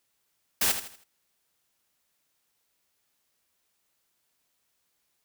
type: noise with echo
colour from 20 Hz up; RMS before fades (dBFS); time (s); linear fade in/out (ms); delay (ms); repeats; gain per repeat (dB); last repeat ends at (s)
white; -24; 0.61-0.72; 5; 80; 4; -9; 1.04
effects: white hiss -75 dBFS RMS until 5.24 s